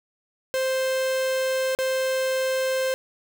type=tone with dropouts; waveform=45% pulse; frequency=523.3 Hz; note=C5; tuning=in tune; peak=-22 dBFS; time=0.54-2.94 s; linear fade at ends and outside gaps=0 ms; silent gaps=1.75-1.788 s; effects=10-bit